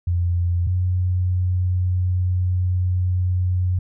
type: tone pair in turn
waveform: sine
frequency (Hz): 87.31 / 90.9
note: F2 / F#2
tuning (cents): 0 / -30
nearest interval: minor second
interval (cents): 70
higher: second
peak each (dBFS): -17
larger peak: neither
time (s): 0.07-0.67 / 0.67-3.79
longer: second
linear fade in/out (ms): 5
effects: none